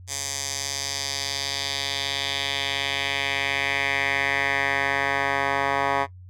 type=tone with band-pass filter sweep; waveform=10% pulse; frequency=138.59 Hz; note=C#3; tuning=in tune; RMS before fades=-26 dBFS; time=0.07-6.07 s; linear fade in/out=50 ms; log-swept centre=6900 to 1200 Hz; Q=2.1; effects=noise-tail reverb RT60 0.1 s tail -18 dB re dry + added 91 Hz sine -41 dBFS peak until 6.29 s